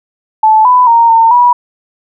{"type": "tone with pitch steps", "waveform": "sine", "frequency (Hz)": [871, 997, 928, 909, 973], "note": ["A5", "B5", "A#5", "A#5", "B5"], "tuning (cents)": [-18, 16, -8, -44, -26], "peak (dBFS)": -3, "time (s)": [0.43, 1.53], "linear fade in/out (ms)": 5, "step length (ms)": 220, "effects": []}